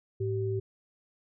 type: tone pair together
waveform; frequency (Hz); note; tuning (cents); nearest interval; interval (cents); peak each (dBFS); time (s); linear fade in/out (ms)
sine; 107.51 / 384.9; A2 / G4; -40 / -32; octave + minor seventh; 2208; -30 / -31; 0.2-0.6; 10
effects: none